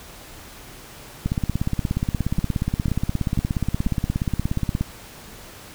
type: two click trains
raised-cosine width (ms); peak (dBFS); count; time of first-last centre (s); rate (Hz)
5; -9 / -10; 61 / 4; 1.26-4.81 / 2.39-3.868; 16.9 / 2.03
effects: pink hiss -42 dBFS RMS until 5.74 s